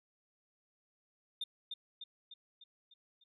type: tone with echo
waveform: sine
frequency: 3618 Hz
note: A7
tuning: 48 cents sharp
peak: -33 dBFS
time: 1.41-1.44 s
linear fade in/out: 5 ms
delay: 300 ms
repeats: 6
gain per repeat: -5 dB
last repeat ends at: 3.24 s
effects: tanh soft clip ceiling -34 dBFS